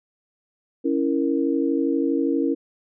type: chord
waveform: sine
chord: A# diminished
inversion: first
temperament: equal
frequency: 277.2 / 329.6 / 466.2 Hz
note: C#4 / E4 / A#4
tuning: 0 / 0 / 0 cents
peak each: -22 / -23 / -26 dBFS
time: 0.84-2.55 s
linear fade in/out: 20 ms
effects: none

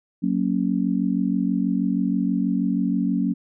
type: chord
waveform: sine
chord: F# major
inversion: none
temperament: just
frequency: 185 / 231.2 / 277.5 Hz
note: F#3 / A#3 / C#4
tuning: 0 / -14 / +2 cents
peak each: -23 / -24 / -24 dBFS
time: 0.22-3.34 s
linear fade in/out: 20 ms
effects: none

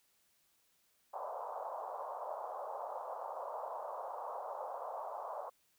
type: band-pass noise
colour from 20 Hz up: pink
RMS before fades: -43 dBFS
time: 1.13-5.5 s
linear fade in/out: 10 ms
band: 540 to 1100 Hz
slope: 48 dB/octave
effects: white hiss -74 dBFS RMS until 5.78 s

